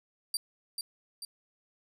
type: tone with echo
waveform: 25% pulse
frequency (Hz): 4699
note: D8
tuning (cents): 0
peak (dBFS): -24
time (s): 0.34-0.37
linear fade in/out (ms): 2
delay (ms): 440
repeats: 2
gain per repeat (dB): -5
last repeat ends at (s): 1.25
effects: none